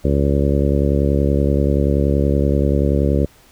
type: harmonic tone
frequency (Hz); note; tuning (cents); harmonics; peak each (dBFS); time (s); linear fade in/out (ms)
70.5; C#2; +30; 1 / 2 / 3 / 4 / 5 / 6 / 7 / 8; -17 / -20 / -22 / -23 / -24 / -25 / -25 / -26; 0.04-3.26; 10
effects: pink hiss -50 dBFS RMS until 3.51 s